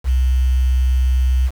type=tone with quantisation; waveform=sine; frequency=63.7 Hz; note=C2; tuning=46 cents flat; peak=-12 dBFS; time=0.04-1.51 s; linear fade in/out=50 ms; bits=6; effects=none